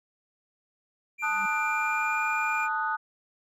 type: tone with pitch glide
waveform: triangle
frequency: 2374 to 2406 Hz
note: D7 to D7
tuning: +18 to +41 cents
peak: -28 dBFS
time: 1.18-2.69 s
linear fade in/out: 50 ms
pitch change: +23 cents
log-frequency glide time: 1.58-2.21 s
type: tone with exponential growth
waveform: sine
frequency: 196 Hz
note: G3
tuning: in tune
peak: -38 dBFS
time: 1.18-1.46 s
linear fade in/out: 5 ms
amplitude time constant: 59 ms
type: chord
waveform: sine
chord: D# diminished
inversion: second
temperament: equal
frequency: 880 / 1244.5 / 1480 Hz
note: A5 / D#6 / F#6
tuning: 0 / 0 / 0 cents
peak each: -30 dBFS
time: 1.22-2.97 s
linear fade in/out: 20 ms
effects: tanh soft clip ceiling -14 dBFS